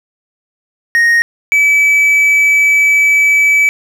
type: tone pair in turn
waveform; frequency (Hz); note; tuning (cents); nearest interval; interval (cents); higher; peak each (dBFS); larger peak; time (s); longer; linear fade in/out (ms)
triangle; 1864.7 / 2297; A#6 / D7; 0 / -39; major third; 361; second; -5; neither; 0.95-1.22 / 1.52-3.69; second; 0
effects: none